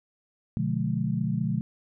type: chord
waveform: sine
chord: B diminished seventh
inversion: none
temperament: just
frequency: 123.47 / 148.16 / 177.8 / 213.4 Hz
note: B2 / D3 / F3 / Ab3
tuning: 0 / +16 / +31 / +47 cents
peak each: -30 dBFS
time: 0.57-1.61 s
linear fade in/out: 0 ms
effects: none

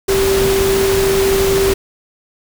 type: tone in noise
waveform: sine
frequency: 389.1 Hz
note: G4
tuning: 13 cents flat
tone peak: -12 dBFS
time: 0.08-1.74 s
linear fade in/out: 10 ms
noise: pink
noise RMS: -19 dBFS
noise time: 0.08-1.74 s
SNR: +4 dB
effects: none

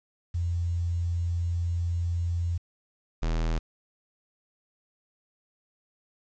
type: tone pair in turn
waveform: sine / square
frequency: 86 / 40.59 Hz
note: F2 / E1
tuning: -26 / -26 cents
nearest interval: octave + minor second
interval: 1300 cents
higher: first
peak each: -25 dBFS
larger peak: neither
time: 0.34-2.58 / 3.22-3.59 s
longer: first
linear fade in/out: 10 ms
effects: resampled to 16000 Hz + 9-bit

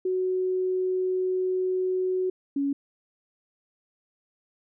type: tone pair in turn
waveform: sine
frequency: 370.6 / 279.8 Hz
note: F#4 / C#4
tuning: +3 / +16 cents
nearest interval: perfect fourth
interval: 487 cents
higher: first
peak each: -23 dBFS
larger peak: neither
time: 0.05-2.3 / 2.56-2.73 s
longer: first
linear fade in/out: 5 ms
effects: none

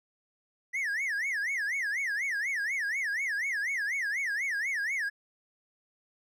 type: tone with vibrato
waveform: triangle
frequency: 1900 Hz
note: A#6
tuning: 33 cents sharp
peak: -27 dBFS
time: 0.73-5.1 s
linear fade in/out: 20 ms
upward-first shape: sine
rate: 4.1 Hz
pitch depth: 280 cents each way
effects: none

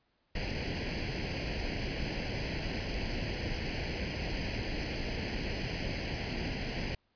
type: noise with comb filter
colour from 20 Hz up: pink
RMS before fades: -35 dBFS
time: 0.35-6.95 s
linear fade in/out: 5 ms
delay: 0.41 ms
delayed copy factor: +0.85
effects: pink hiss -75 dBFS RMS until 7.15 s + resampled to 11025 Hz

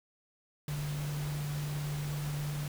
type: tone in noise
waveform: sine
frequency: 146.83 Hz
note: D3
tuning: in tune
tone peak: -33 dBFS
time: 0.68-2.68 s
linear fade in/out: 2 ms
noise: pink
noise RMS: -44 dBFS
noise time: 0.68-2.68 s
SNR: +8 dB
effects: none

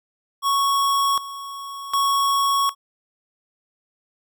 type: tone with tremolo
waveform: square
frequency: 1108.7 Hz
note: C#6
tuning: in tune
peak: -18 dBFS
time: 0.42-2.75 s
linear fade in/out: 50 ms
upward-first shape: square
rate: 0.66 Hz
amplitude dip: 80%
effects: none

